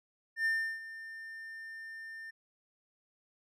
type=tone with ADSR envelope; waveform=triangle; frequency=1800 Hz; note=A6; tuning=39 cents sharp; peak=-25 dBFS; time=0.36-2.31 s; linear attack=93 ms; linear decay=340 ms; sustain=-16 dB; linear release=13 ms; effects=none